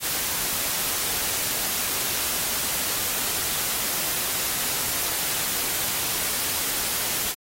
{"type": "noise", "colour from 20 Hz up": "white", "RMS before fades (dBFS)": -26, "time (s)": [0, 7.35], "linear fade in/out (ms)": 50, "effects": ["AAC 48 kbps"]}